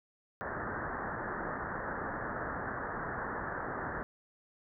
white low-pass noise, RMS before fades -38 dBFS, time 0.41-4.03 s, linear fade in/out 0 ms, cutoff 1800 Hz, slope 96 dB/octave, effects none

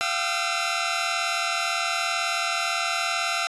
15% pulse tone cluster, 690 / 769 / 1227 / 1341 Hz, F5 / G5 / D#6 / E6, -21 / -33 / -25 / +29 cents, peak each -22 / -25 / -26 / -21 dBFS, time 0.01-3.47 s, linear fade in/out 0 ms, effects resampled to 24000 Hz

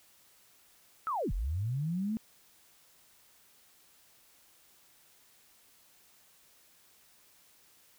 sine linear two-way sweep, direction down then up, 1347 to 34.7 to 227.3 Hz, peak -30 dBFS, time 1.07-2.17 s, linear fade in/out 0 ms, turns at 1.32 s, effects white hiss -63 dBFS RMS until 7.98 s

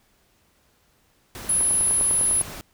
pink noise, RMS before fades -37 dBFS, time 1.35-2.61 s, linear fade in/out 0 ms
sine tone, 10548 Hz, E9, in tune, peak -18 dBFS, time 1.49-2.42 s, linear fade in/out 5 ms
click train, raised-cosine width 1 ms, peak -19 dBFS, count 9, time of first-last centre 1.61-2.412 s, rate 9.98 Hz
effects pink hiss -63 dBFS RMS until 2.73 s

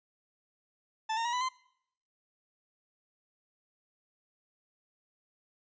40% pulse tone with pitch steps, 880 / 916.3 / 954.1 / 993.5 / 1034.5 Hz, A5 / A#5 / A#5 / B5 / C6, 0 / -30 / +40 / +10 / -20 cents, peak -29 dBFS, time 1.09-1.49 s, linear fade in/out 10 ms, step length 80 ms, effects noise-tail reverb RT60 0.7 s tail -23 dB re dry + resampled to 16000 Hz

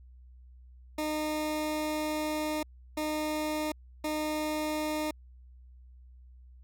20% pulse tone bursts at uneven times, 306.3 Hz, D#4, 27 cents flat, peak -25 dBFS, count 3, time 0.98-2.63 / 2.97-3.72 / 4.04-5.11 s, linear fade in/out 5 ms, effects added 62 Hz sine -50 dBFS peak until 6.63 s

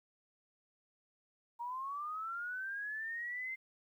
sine linear sweep, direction up, 932.3 to 2093 Hz, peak -38 dBFS, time 1.59-3.56 s, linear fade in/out 20 ms, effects 12-bit

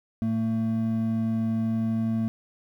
triangle tone pair together, 112 / 224.4 Hz, A2 / A3, +31 / +34 cents, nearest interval octave, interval 1203 cents, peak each -28 / -22 dBFS, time 0.22-2.28 s, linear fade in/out 0 ms, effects 10-bit

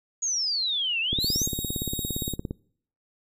sine exponential two-way sweep, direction down then up, 6790 to 2603 to 6790 Hz, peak -24 dBFS, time 0.22-1.47 s, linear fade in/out 10 ms, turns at 1 s
click train, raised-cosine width 3 ms, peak -17 dBFS, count 25, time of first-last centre 1.13-2.509 s, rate 17.4 Hz
5% pulse tone with vibrato, 3768 Hz, A#7, 18 cents sharp, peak -24 dBFS, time 1.19-2.36 s, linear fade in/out 50 ms, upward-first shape triangle, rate 15 Hz, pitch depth 11 cents each way
effects noise-tail reverb RT60 0.6 s tail -24 dB re dry

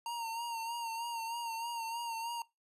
square tone with vibrato, 925 Hz, A#5, 14 cents flat, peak -37 dBFS, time 0.06-2.42 s, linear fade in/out 2 ms, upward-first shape sine, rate 3.2 Hz, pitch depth 41 cents each way, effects noise-tail reverb RT60 0.2 s tail -20 dB re dry + resampled to 32000 Hz

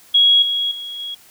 sine tone with level steps, 3317 Hz, G#7, 3 cents flat, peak -9 / -17 / -27 / -25 dBFS, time 0.14-1.15 s, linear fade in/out 10 ms, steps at 0.42 / 0.71 / 0.99 s, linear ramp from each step 5 ms, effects white hiss -48 dBFS RMS until 1.3 s

